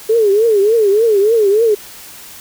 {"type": "tone with vibrato", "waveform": "sine", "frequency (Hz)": 426.8, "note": "G#4", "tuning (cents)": 47, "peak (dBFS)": -8, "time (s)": [0.09, 1.75], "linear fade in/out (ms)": 10, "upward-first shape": "triangle", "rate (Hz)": 3.4, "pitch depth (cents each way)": 180, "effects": ["white hiss -35 dBFS RMS until 2.4 s"]}